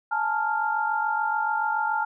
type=tone cluster; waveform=sine; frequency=850 / 897 / 1396 Hz; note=G#5 / A5 / F6; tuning=+40 / +33 / -1 cents; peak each=-27 dBFS; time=0.11-2.05 s; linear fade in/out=10 ms; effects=none